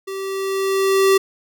square tone with level ramp, 387.5 Hz, G4, 20 cents flat, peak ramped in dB -27 to -11 dBFS, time 0.07-1.18 s, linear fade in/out 10 ms, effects none

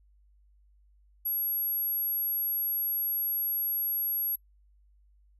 sine tone, 11490 Hz, F9, 48 cents sharp, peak -27 dBFS, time 1.25-4.36 s, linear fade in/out 10 ms, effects noise-tail reverb RT60 0.1 s tail -25 dB re dry + added 50 Hz sine -59 dBFS peak until 5.39 s

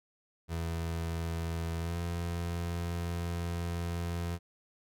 30% pulse tone with pitch glide, 83.1 to 85.68 Hz, E2 to F2, +15 to -33 cents, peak -30 dBFS, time 0.48-4.39 s, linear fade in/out 50 ms, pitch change +52 cents, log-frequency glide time 1.8-1.97 s, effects none

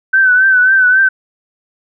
sine tone with vibrato, 1523 Hz, F#6, 50 cents sharp, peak -6 dBFS, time 0.13-1.09 s, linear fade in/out 10 ms, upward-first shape triangle, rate 3.7 Hz, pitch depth 64 cents each way, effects none

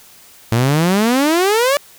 sawtooth exponential sweep, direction up, 111 to 587.3 Hz, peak -8 dBFS, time 0.52-1.77 s, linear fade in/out 0 ms, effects white hiss -44 dBFS RMS until 1.98 s

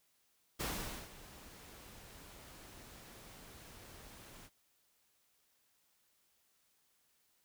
pink noise with ADSR envelope, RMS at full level -38 dBFS, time 0.59-4.5 s, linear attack 19 ms, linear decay 480 ms, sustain -17 dB, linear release 51 ms, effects white hiss -75 dBFS RMS until 7.44 s

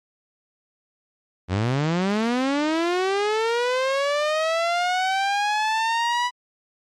sawtooth linear sweep, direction up, 85 to 987.8 Hz, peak -16 dBFS, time 1.48-6.31 s, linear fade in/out 50 ms, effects low-pass 5000 Hz 12 dB/octave + MP3 64 kbps

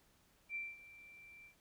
sine tone with ADSR envelope, 2349 Hz, D7, in tune, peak -38 dBFS, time 0.49-1.55 s, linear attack 60 ms, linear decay 210 ms, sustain -17 dB, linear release 97 ms, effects pink hiss -71 dBFS RMS until 1.6 s

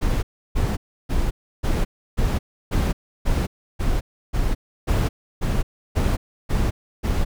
brown noise bursts, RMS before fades -20 dBFS, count 14, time 0.01-7.25 s, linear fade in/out 20 ms, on 220 ms, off 320 ms, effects none

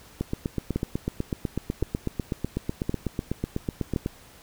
two click trains, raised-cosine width 3 ms, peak -13 / -12 dBFS, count 32 / 4, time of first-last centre 0.21-4.061 / 0.76-3.962 s, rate 8.05 / 0.937 Hz, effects pink hiss -51 dBFS RMS until 4.42 s

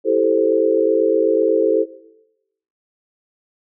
sine chord, A minor seventh, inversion second, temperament equal, 329.6 / 392 / 440 / 523.3 Hz, E4 / G4 / A4 / C5, 0 / 0 / 0 / 0 cents, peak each -21 / -20 / -16 / -19 dBFS, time 0.04-1.86 s, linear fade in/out 50 ms, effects noise-tail reverb RT60 0.9 s tail -18 dB re dry

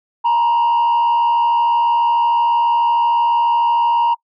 sine tone with frequency modulation, 940 Hz, A#5, 14 cents sharp, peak -9 dBFS, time 0.24-4.15 s, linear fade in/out 20 ms, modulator 73.8 Hz, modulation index 0.41, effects noise-tail reverb RT60 0.1 s tail -26 dB re dry + tanh soft clip ceiling -11 dBFS

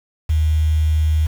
sine tone with quantisation, 77.78 Hz, D#2, in tune, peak -13 dBFS, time 0.29-1.27 s, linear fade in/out 10 ms, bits 6, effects none

